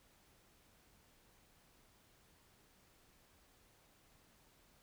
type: silence
effects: pink hiss -69 dBFS RMS until 4.82 s